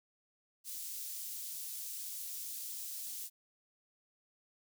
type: high-pass noise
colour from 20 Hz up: white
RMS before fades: -43 dBFS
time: 0.64-3.3 s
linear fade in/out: 50 ms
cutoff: 5300 Hz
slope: 12 dB/octave
effects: none